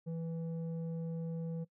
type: tone with low-pass filter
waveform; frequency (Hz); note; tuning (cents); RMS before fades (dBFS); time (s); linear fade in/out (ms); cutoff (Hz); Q
square; 164.81; E3; 0; -39; 0.06-1.65; 20; 370; 5.8
effects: noise-tail reverb RT60 0.1 s tail -20 dB re dry